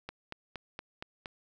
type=click train; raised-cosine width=0.3 ms; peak=-23 dBFS; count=6; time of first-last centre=0.09-1.258 s; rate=4.28 Hz; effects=none